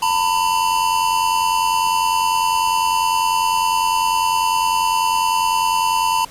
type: tone pair together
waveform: square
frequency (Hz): 905 / 995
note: A5 / B5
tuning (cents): +48 / +13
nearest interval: major second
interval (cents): 165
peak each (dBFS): -19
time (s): 0.02-6.25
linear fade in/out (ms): 5
effects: pink hiss -41 dBFS RMS until 6.3 s + resampled to 32000 Hz